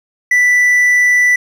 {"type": "tone", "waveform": "triangle", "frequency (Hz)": 1975.5, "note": "B6", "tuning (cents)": 0, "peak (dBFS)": -6, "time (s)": [0.31, 1.36], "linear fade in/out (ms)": 5, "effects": []}